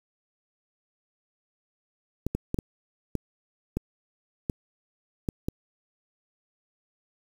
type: clicks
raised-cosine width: 3 ms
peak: -14 dBFS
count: 9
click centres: 2.266 / 2.35 / 2.544 / 2.588 / 3.153 / 3.77 / 4.498 / 5.288 / 5.485 s
effects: 7-bit